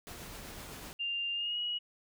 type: noise with tremolo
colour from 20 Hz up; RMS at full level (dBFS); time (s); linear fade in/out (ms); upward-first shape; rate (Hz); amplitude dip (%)
pink; -45; 0.07-0.93; 0; triangle; 7.9; 25
type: tone with pitch glide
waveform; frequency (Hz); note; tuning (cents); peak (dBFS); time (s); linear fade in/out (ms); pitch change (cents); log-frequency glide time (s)
sine; 2794 to 2906; F7 to F#7; 0 to -32; -32; 0.99-1.79; 20; +68; 1.33-1.59
effects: none